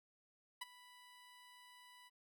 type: tone with ADSR envelope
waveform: 15% pulse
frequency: 987.8 Hz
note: B5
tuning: in tune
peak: -34 dBFS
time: 0.61-2.1 s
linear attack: 9 ms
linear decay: 22 ms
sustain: -19 dB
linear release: 29 ms
effects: none